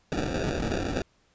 blue noise with sample-and-hold, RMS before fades -29 dBFS, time 0.12-1.02 s, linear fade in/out 0 ms, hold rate 1050 Hz, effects pink hiss -66 dBFS RMS until 1.34 s + resampled to 16000 Hz

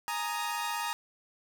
sawtooth chord, Ab suspended second, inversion none, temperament equal with one note detuned, 836.4 / 932.3 / 1244.5 Hz, Ab5 / Bb5 / Eb6, +12 / 0 / 0 cents, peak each -34 / -30 / -34 dBFS, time 0.08-0.93 s, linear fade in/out 0 ms, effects none

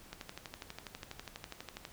click train, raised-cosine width 0.2 ms, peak -25 dBFS, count 22, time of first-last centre 0.13-1.851 s, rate 12.2 Hz, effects pink hiss -56 dBFS RMS until 1.92 s

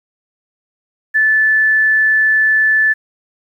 sine tone, 1746 Hz, A6, 14 cents flat, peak -9 dBFS, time 1.14-2.94 s, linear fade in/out 20 ms, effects 8-bit

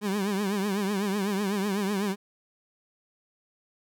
30% pulse tone with vibrato, 200 Hz, G3, 35 cents sharp, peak -23 dBFS, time 0.01-2.16 s, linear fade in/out 50 ms, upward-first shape triangle, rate 8 Hz, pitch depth 120 cents each way, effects none

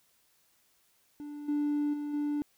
triangle tone with level steps, 293.4 Hz, D4, 2 cents flat, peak -37 / -24 / -31 / -26 dBFS, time 1.2-2.42 s, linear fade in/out 0 ms, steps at 1.48 / 1.93 / 2.13 s, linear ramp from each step 10 ms, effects tanh soft clip ceiling -22 dBFS + white hiss -69 dBFS RMS until 2.57 s

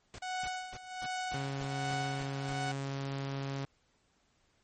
pink noise bursts, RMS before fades -46 dBFS, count 9, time 0.14-2.527 s, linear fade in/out 0 ms, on 43 ms, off 250 ms
sawtooth tone with tremolo, 740 Hz, F#5, in tune, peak -30 dBFS, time 0.22-2.72 s, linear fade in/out 5 ms, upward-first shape sine, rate 1.3 Hz, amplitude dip 80%
sawtooth tone, 137.4 Hz, C#3, 15 cents flat, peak -31 dBFS, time 1.34-3.65 s, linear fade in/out 0 ms
effects pink hiss -72 dBFS RMS until 4.63 s + MP3 32 kbps

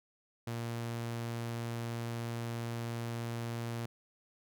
sawtooth tone, 116.9 Hz, A#2, 5 cents sharp, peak -32 dBFS, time 0.47-3.86 s, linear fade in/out 5 ms, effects none

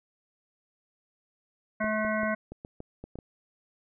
harmonic tone, 215.6 Hz, A3, 35 cents flat, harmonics 1 / 3 / 5 / 7 / 9 / 10, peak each -31 / -30 / -35 / -33 / -37 / -40 dBFS, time 1.8-2.35 s, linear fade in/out 10 ms
clicks, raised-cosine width 2 ms, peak -27 dBFS, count 9, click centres 1.843 / 2.049 / 2.233 / 2.52 / 2.649 / 2.804 / 3.04 / 3.156 / 3.188 s
effects none

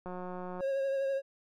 click train, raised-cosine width 1 ms, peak -28 dBFS, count 100, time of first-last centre 0.06-0.607 s, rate 181 Hz
triangle tone with vibrato, 544 Hz, C#5, 33 cents flat, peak -27 dBFS, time 0.59-1.22 s, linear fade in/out 50 ms, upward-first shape triangle, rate 12 Hz, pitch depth 29 cents each way
effects none

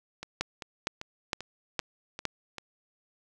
two click trains, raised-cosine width 0.2 ms, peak -21 / -11 dBFS, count 7 / 5, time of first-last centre 0.23-2.583 / 0.41-2.253 s, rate 2.55 / 2.17 Hz, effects none

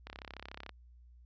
click train, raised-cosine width 0.3 ms, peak -28 dBFS, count 22, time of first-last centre 0.07-0.693 s, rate 33.7 Hz, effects added 60 Hz sine -55 dBFS peak until 1.25 s + resampled to 16000 Hz

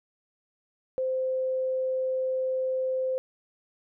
sine tone, 519 Hz, C5, 14 cents flat, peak -25 dBFS, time 0.98-3.18 s, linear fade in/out 0 ms, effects none

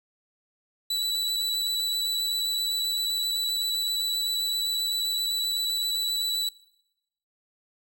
40% pulse tone with vibrato, 3951 Hz, B7, in tune, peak -24 dBFS, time 0.9-6.49 s, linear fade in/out 5 ms, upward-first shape triangle, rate 7.7 Hz, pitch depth 12 cents each way, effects noise-tail reverb RT60 0.9 s tail -22 dB re dry

